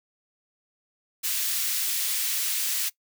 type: high-pass noise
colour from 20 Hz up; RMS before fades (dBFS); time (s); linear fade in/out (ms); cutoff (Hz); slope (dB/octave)
white; -27; 1.23-2.9; 20; 2200; 12
effects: noise-tail reverb RT60 0.1 s tail -21 dB re dry